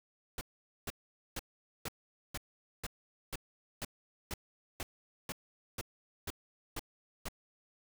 pink noise bursts, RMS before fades -39 dBFS, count 15, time 0.38-7.285 s, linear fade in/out 2 ms, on 31 ms, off 460 ms, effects none

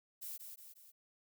violet noise with echo, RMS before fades -45 dBFS, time 0.21-0.38 s, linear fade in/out 20 ms, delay 180 ms, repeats 3, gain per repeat -5 dB, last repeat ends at 0.92 s, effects none

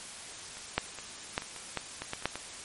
clicks, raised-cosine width 0.3 ms, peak -29 / -9 / -25 / -12 / -25 / -27 / -14 / -19 / -17 / -27 / -11 / -20 dBFS, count 12, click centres 0.57 / 0.78 / 0.987 / 1.379 / 1.421 / 1.563 / 1.773 / 2.02 / 2.134 / 2.224 / 2.256 / 2.356 s, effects white hiss -44 dBFS RMS until 2.64 s + MP3 48 kbps

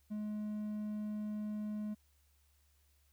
triangle tone, 211.2 Hz, G#3, 29 cents sharp, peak -35 dBFS, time 0.1-1.95 s, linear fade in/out 20 ms, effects added 71 Hz sine -69 dBFS peak until 3.12 s + white hiss -75 dBFS RMS until 3.12 s

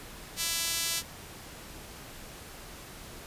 sawtooth tone with high-pass filter, 332.8 Hz, E4, 17 cents sharp, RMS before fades -31 dBFS, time 0.36-1.03 s, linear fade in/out 50 ms, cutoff 3900 Hz, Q 0.71, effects pink hiss -46 dBFS RMS until 3.26 s + resampled to 32000 Hz

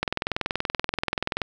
click train, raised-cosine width 0.3 ms, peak -8 dBFS, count 30, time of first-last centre 0.03-1.418 s, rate 20.9 Hz, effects none

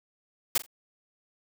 white noise with echo, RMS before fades -24 dBFS, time 0.55-0.58 s, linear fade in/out 5 ms, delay 42 ms, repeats 2, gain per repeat -15 dB, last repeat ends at 0.664 s, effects none

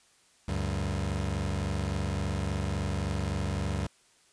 25% pulse tone pair together, 72.23 / 95.8 Hz, D2 / G2, -28 / -39 cents, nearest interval perfect fourth, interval 489 cents, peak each -28 dBFS, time 0.48-3.87 s, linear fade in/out 5 ms, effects white hiss -63 dBFS RMS until 4.32 s + resampled to 22050 Hz

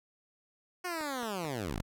10% pulse linear sweep, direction down, 368.7 to 32.7 Hz, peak -26 dBFS, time 0.84-1.82 s, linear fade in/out 10 ms
click train, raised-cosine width 0.5 ms, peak -28 dBFS, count 3, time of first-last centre 1.01-1.452 s, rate 4.53 Hz
effects none

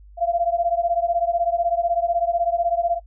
sine beating tone pair, 680 / 696 Hz, F5 / F5, -46 / -6 cents, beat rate 16 Hz, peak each -21 / -22 dBFS, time 0.17-3 s, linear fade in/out 50 ms, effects noise-tail reverb RT60 0.1 s tail -22 dB re dry + added 50 Hz sine -43 dBFS peak until 3.06 s

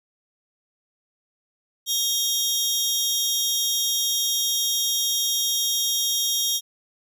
sawtooth tone cluster, 3247 / 3711 / 5680 Hz, G#7 / A#7 / F8, -40 / -9 / +28 cents, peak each -23 dBFS, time 1.86-6.61 s, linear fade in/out 50 ms, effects none

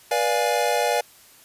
square chord, B diminished seventh, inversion none, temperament equal with one note detuned, 484.8 / 587.3 / 698.5 / 830.6 Hz, B4 / D5 / F5 / Ab5, -32 / 0 / 0 / 0 cents, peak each -26 dBFS, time 0.11-1.01 s, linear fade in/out 5 ms, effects white hiss -51 dBFS RMS until 1.44 s + resampled to 32000 Hz

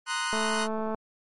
sawtooth chord, C half-diminished seventh, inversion third, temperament equal with one note detuned, 932.3 / 1042.3 / 1244.5 / 1480 Hz, Bb5 / C6 / Eb6 / Gb6, 0 / -7 / 0 / 0 cents, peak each -31 / -30 / -32 / -27 dBFS, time 0.06-0.68 s, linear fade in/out 50 ms
click train, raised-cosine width 1 ms, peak -19 dBFS, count 136, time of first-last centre 0.33-0.946 s, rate 219 Hz
effects MP3 48 kbps

